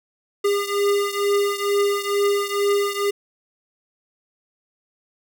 square beating tone pair, 403.8 / 406 Hz, G#4 / G#4, -49 / -39 cents, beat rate 2.2 Hz, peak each -21 / -24 dBFS, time 0.44-3.11 s, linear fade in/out 10 ms, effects none

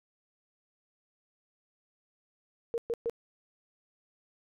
sine tone bursts, 465.7 Hz, A#4, 2 cents flat, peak -28 dBFS, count 3, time 2.74-3.097 s, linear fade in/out 0 ms, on 39 ms, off 120 ms, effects none

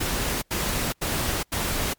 pink noise bursts, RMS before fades -26 dBFS, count 4, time 0-1.938 s, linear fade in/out 10 ms, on 420 ms, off 86 ms, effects pink hiss -66 dBFS RMS until 1.98 s + MP3 96 kbps

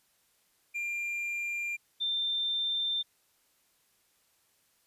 triangle / sine tone pair in turn, 2390 / 3581 Hz, D7 / A7, +30 / +30 cents, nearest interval perfect fifth, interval 700 cents, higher second, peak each -30 / -28 dBFS, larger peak second, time 0.74-1.77 / 2-3.03 s, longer neither, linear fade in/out 20 ms, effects white hiss -70 dBFS RMS until 4.86 s + resampled to 32000 Hz

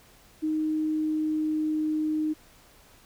sine tone with pitch glide, 311 to 308.9 Hz, D#4 to D#4, -1 to -12 cents, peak -24 dBFS, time 0.42-2.34 s, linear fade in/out 20 ms, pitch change -11 cents, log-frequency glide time 0.53-1.83 s, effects pink hiss -56 dBFS RMS until 3.05 s

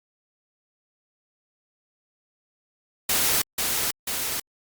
white noise with echo, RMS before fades -22 dBFS, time 3.09-3.42 s, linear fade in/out 5 ms, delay 490 ms, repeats 2, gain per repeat -3 dB, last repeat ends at 4.4 s, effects Opus 48 kbps

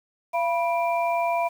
sine tone cluster, 683 / 980 / 2368 Hz, F5 / B5 / D7, -39 / -14 / +14 cents, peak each -23 / -26 / -32 dBFS, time 0.33-1.49 s, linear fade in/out 20 ms, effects 8-bit

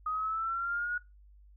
sine linear sweep, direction up, 1244.5 to 1458 Hz, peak -30 dBFS, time 0.06-0.98 s, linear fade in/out 5 ms, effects noise-tail reverb RT60 0.2 s tail -19 dB re dry + added 50 Hz sine -54 dBFS peak until 1.56 s

